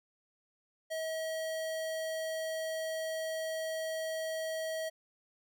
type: tone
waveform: square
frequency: 640 Hz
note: D#5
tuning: 49 cents sharp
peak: -35 dBFS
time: 0.9-4.9 s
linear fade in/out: 20 ms
effects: none